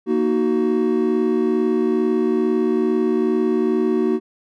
triangle chord, D# minor, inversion second, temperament just, 233.3 / 311.1 / 373.4 Hz, A#3 / D#4 / F#4, +2 / 0 / +16 cents, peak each -19 / -20 / -17 dBFS, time 0.06-4.2 s, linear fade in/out 50 ms, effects none

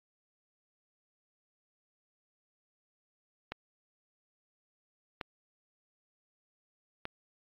clicks, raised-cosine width 0.3 ms, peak -20 dBFS, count 3, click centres 3.52 / 5.212 / 7.054 s, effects low-pass 4000 Hz 12 dB/octave + AAC 64 kbps

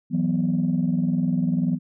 sine chord, E suspended second, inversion none, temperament equal, 164.81 / 185 / 246.9 Hz, E3 / F#3 / B3, 0 / 0 / 0 cents, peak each -23 dBFS, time 0.1-1.79 s, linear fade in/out 50 ms, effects tanh soft clip ceiling -13 dBFS

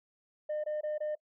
sine tone bursts, 606 Hz, D#5, 46 cents flat, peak -29 dBFS, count 4, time 0.49-1.153 s, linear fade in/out 10 ms, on 150 ms, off 21 ms, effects noise-tail reverb RT60 0.1 s tail -23 dB re dry + tanh soft clip ceiling -30 dBFS

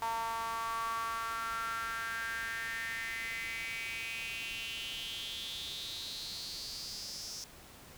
sawtooth tone with high-pass filter sweep, 227.5 Hz, A#3, 42 cents flat, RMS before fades -39 dBFS, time 0.02-7.44 s, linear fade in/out 2 ms, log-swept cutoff 920 to 5500 Hz, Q 6.6, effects pink hiss -54 dBFS RMS until 7.97 s

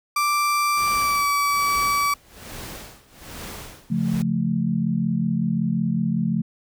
35% pulse tone with pitch glide, 1174.7 to 1147.2 Hz, D6 to D6, 0 to -41 cents, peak -17 dBFS, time 0.16-2.14 s, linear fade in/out 5 ms, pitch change -41 cents, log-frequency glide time 0.9-1.25 s
pink noise with tremolo, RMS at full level -35 dBFS, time 0.77-4.22 s, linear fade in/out 0 ms, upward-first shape sine, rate 1.2 Hz, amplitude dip 90%
sine chord, Db augmented, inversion none, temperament equal, 138.59 / 174.61 / 220 Hz, Db3 / F3 / A3, 0 / 0 / 0 cents, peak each -27 / -23 / -23 dBFS, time 3.9-6.42 s, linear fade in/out 10 ms
effects none

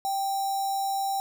square tone with notch filter, 784 Hz, G5, in tune, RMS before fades -28 dBFS, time 0.05-1.2 s, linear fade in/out 0 ms, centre 2400 Hz, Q 0.72, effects none

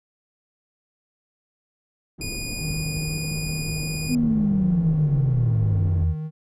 pink low-pass noise, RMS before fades -33 dBFS, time 2.18-6.05 s, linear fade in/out 20 ms, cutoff 340 Hz, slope 12 dB/octave
15% pulse tone, 2459 Hz, D#7, 21 cents flat, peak -24 dBFS, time 2.21-4.15 s, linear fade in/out 2 ms
triangle tone with vibrato, 155.7 Hz, D#3, 2 cents sharp, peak -25 dBFS, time 2.58-6.31 s, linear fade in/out 50 ms, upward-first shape triangle, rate 5.5 Hz, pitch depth 13 cents each way
sine exponential sweep, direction down, 254.6 to 79.9 Hz, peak -18 dBFS, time 4.08-6.15 s, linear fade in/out 50 ms
effects resampled to 32000 Hz

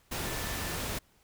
sine tone in noise, 1760 Hz, A6, in tune, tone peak -45 dBFS, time 0.25-0.76 s, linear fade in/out 10 ms, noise pink, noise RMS -35 dBFS, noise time 0.11-0.99 s, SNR -13 dB, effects pink hiss -66 dBFS RMS until 1.23 s

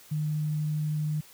sine tone, 152.1 Hz, D#3, 39 cents flat, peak -26 dBFS, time 0.11-1.21 s, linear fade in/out 10 ms, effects white hiss -53 dBFS RMS until 1.33 s

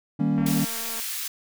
triangle chord, Eb dominant seventh, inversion none, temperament equal, 155.56 / 196 / 233.1 / 277.2 Hz, Eb3 / G3 / Bb3 / Db4, 0 / 0 / 0 / 0 cents, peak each -24 dBFS, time 0.19-0.65 s, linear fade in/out 10 ms
click train, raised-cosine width 0.5 ms, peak -26 dBFS, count 142, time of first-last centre 0.38-0.998 s, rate 228 Hz
white high-pass noise, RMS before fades -31 dBFS, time 0.46-1.28 s, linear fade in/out 5 ms, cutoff 1700 Hz, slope 12 dB/octave
effects none

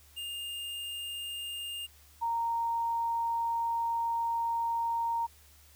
square / sine tone pair in turn, 2818 / 926.9 Hz, F7 / A#5, +15 / -10 cents, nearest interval octave + perfect fifth, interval 1925 cents, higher first, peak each -37 / -28 dBFS, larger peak second, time 0.16-1.87 / 2.21-5.27 s, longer second, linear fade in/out 20 ms, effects added 73 Hz sine -59 dBFS peak until 5.75 s + white hiss -60 dBFS RMS until 5.75 s

